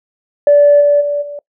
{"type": "tone with level steps", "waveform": "sine", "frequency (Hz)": 580, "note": "D5", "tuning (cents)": -22, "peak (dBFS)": [-3, -6, -13, -23], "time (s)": [0.47, 1.39], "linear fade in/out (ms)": 2, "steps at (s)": [0.8, 1, 1.21], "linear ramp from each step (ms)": 20, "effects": ["noise-tail reverb RT60 0.1 s tail -23 dB re dry", "tanh soft clip ceiling 0 dBFS"]}